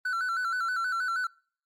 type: tone with vibrato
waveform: triangle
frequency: 1424 Hz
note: F6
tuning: 33 cents sharp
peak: -25 dBFS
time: 0.05-1.27 s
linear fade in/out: 5 ms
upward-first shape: square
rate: 6.3 Hz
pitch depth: 86 cents each way
effects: noise-tail reverb RT60 0.5 s tail -26 dB re dry + Opus 32 kbps